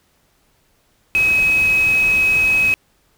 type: tone in noise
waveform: sine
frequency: 2548 Hz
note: D#7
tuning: 41 cents sharp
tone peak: -12 dBFS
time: 1.15-2.74 s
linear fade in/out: 0 ms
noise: pink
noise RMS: -30 dBFS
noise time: 1.15-2.74 s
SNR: +15 dB
effects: pink hiss -60 dBFS RMS until 3.17 s